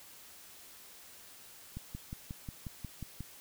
click train, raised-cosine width 5 ms, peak -28 dBFS, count 9, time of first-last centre 1.77-3.206 s, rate 5.57 Hz, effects white hiss -54 dBFS RMS until 3.4 s

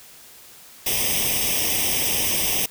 white noise with comb filter, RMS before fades -22 dBFS, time 0.86-2.66 s, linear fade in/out 5 ms, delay 0.35 ms, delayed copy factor +0.95, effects white hiss -46 dBFS RMS until 2.7 s

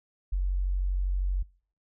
sine tone, 46.35 Hz, F#1, 4 cents sharp, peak -24 dBFS, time 0.32-1.43 s, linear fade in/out 10 ms, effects noise-tail reverb RT60 0.5 s tail -25 dB re dry

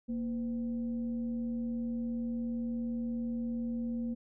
sine tone with frequency modulation, 234.3 Hz, A#3, 9 cents sharp, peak -32 dBFS, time 0.08-4.15 s, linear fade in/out 20 ms, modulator 274 Hz, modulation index 0.32, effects none

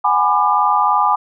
sine chord, G# half-diminished seventh, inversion third, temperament just, 747.5 / 830.6 / 996.7 / 1196.1 Hz, F#5 / G#5 / B5 / D6, +17 / 0 / +16 / +31 cents, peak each -22 / -16 / -17 / -16 dBFS, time 0.04-1.16 s, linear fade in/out 10 ms, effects none

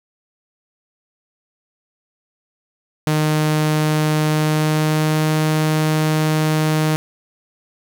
sawtooth tone with pitch glide, 153.7 to 155.4 Hz, D#3 to D#3, -21 to -2 cents, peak -11 dBFS, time 3.07-6.96 s, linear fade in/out 0 ms, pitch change +19 cents, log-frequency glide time 4.3-5.33 s, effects 7-bit

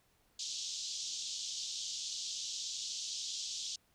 white band-pass noise, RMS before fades -41 dBFS, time 0.39-3.76 s, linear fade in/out 5 ms, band 3200 to 6900 Hz, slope 48 dB/octave, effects pink hiss -72 dBFS RMS until 3.94 s

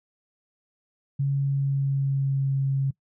sine tone with pitch glide, 139 to 136.22 Hz, C#3 to C#3, +5 to -30 cents, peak -21 dBFS, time 1.19-2.91 s, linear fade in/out 10 ms, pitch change -35 cents, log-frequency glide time 1.32-2.53 s, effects noise-tail reverb RT60 0.1 s tail -21 dB re dry

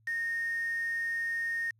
sine tone with quantisation, 1846 Hz, A#6, 17 cents flat, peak -30 dBFS, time 0.07-1.71 s, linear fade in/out 5 ms, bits 7, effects added 110 Hz sine -64 dBFS peak until 1.79 s + low-pass 8000 Hz 12 dB/octave

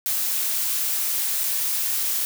blue noise with dropouts, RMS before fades -24 dBFS, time 0.06-2.25 s, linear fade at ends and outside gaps 0 ms, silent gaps 1.435-1.439 s, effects none

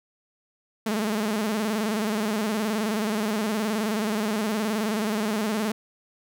sawtooth tone with vibrato, 214.5 Hz, A3, 44 cents flat, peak -20 dBFS, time 0.86-5.72 s, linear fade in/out 5 ms, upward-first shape square, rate 19 Hz, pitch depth 71 cents each way, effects none

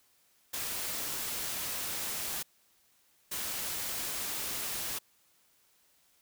white noise bursts at uneven times, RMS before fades -36 dBFS, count 2, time 0.53-2.43 / 3.31-4.99 s, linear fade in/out 10 ms, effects white hiss -68 dBFS RMS until 6.21 s

